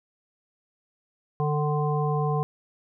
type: harmonic tone with a mistuned harmonic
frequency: 148.7 Hz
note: D3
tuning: 22 cents sharp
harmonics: 1 / 3 / 5 / 7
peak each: -24 / -29 / -31 / -32 dBFS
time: 1.4-2.43 s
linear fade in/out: 0 ms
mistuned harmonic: 5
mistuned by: +17 cents
effects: none